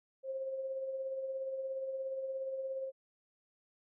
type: tone with tremolo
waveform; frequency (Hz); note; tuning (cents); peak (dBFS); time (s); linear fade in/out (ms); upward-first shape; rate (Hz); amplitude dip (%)
sine; 532; C5; +29; -34; 0.23-2.92; 50; triangle; 17; 45
effects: none